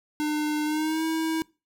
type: tone with pitch glide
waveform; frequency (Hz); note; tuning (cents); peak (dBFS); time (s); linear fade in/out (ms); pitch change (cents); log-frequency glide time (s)
square; 301.7 to 321.5; D4 to E4; +47 to -43; -25; 0.2-1.42; 0; +110; 0.64-1.04
effects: noise-tail reverb RT60 0.3 s tail -23 dB re dry